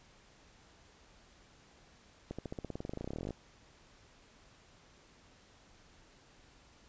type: accelerating click train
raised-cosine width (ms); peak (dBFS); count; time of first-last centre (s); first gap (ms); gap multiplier
2; -26; 26; 2.31-3.307; 76; 0.94
effects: pink hiss -62 dBFS RMS until 6.88 s + resampled to 16000 Hz